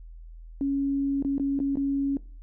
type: tone with dropouts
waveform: sine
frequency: 277.2 Hz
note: C#4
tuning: in tune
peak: -23 dBFS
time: 0.61-2.17 s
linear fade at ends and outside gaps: 1 ms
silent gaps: 1.225-1.248 / 1.381-1.397 / 1.591-1.601 / 1.756-1.771 s
effects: noise-tail reverb RT60 0.4 s tail -20 dB re dry + added 41 Hz sine -41 dBFS peak until 2.42 s